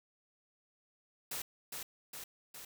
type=noise with echo; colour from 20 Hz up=white; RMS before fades=-40 dBFS; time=1.31-1.42 s; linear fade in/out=5 ms; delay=410 ms; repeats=3; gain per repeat=-3 dB; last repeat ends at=2.65 s; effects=none